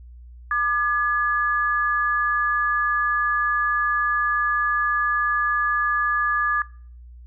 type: tone pair together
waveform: sine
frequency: 1199 / 1695.6 Hz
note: D6 / G#6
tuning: +36 / +35 cents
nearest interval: tritone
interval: 599 cents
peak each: -22 dBFS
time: 0.51-6.62 s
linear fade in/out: 2 ms
effects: noise-tail reverb RT60 0.5 s tail -23 dB re dry + added 60 Hz sine -40 dBFS peak until 7.26 s